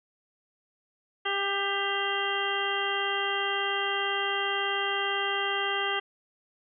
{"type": "harmonic tone with a mistuned harmonic", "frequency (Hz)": 398.1, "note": "G4", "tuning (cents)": 27, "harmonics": [1, 2, 3, 4, 5, 7, 8], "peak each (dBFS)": [-34, -34, -34, -34, -34, -34, -34], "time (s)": [1.25, 6], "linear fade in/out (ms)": 10, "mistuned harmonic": 4, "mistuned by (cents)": -24, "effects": []}